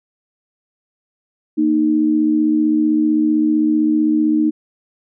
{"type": "tone pair together", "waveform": "sine", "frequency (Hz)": [232.4, 308], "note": ["A#3", "D#4"], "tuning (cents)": [-5, -17], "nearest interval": "perfect fourth", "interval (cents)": 488, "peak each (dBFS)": [-19, -13], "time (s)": [1.57, 4.51], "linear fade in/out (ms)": 20, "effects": []}